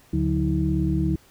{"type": "tone cluster", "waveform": "sine", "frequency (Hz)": [73.8, 145.3, 182.9, 320.7], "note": ["D2", "D3", "F#3", "E4"], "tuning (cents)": [9, -18, -20, -48], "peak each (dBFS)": -25, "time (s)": [0.13, 1.16], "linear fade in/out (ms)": 5, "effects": ["tanh soft clip ceiling -9 dBFS", "pink hiss -55 dBFS RMS until 1.3 s"]}